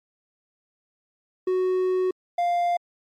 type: tone pair in turn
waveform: triangle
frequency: 370 / 698.5 Hz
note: F#4 / F5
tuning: 0 / 0 cents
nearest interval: major seventh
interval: 1100 cents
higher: second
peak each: -18 dBFS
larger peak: neither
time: 1.47-2.11 / 2.38-2.77 s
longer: first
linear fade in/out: 5 ms
effects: MP3 64 kbps